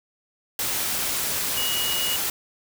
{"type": "tone in noise", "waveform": "sine", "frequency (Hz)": 2900, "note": "F#7", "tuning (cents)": -35, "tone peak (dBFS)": -26, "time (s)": [1.57, 2.16], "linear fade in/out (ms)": 2, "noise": "white", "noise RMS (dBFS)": -26, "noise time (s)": [0.59, 2.3], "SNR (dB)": -3, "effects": []}